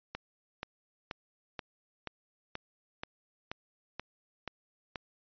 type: click train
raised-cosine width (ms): 0.3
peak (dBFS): -21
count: 11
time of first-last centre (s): 0.15-4.958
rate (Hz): 2.08
effects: resampled to 11025 Hz